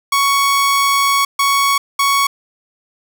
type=tone bursts at uneven times; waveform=sawtooth; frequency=1114 Hz; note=C#6; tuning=8 cents sharp; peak=-8 dBFS; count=3; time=0.12-1.25 / 1.39-1.78 / 1.99-2.27 s; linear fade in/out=5 ms; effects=none